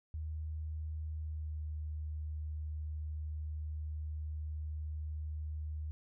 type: tone with pitch glide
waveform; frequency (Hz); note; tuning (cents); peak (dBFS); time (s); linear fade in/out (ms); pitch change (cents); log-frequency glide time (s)
sine; 77.78 to 76.62; D#2 to D#2; 0 to -26; -37; 0.14-5.91; 0; -26; 1.19-1.62
effects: none